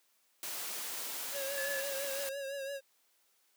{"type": "noise", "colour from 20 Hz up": "white", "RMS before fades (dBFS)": -40, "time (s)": [0.43, 2.29], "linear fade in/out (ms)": 0}
{"type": "tone with vibrato", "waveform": "square", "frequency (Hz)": 551, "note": "C#5", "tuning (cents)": -11, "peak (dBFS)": -38, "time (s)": [1.32, 2.81], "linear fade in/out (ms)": 50, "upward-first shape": "triangle", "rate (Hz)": 5.9, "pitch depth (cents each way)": 56}
{"type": "tone", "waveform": "sine", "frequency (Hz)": 1715, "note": "A6", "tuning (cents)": -45, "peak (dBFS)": -37, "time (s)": [1.57, 1.81], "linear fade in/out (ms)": 10}
{"effects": ["white hiss -72 dBFS RMS until 3.56 s", "high-pass 300 Hz 12 dB/octave"]}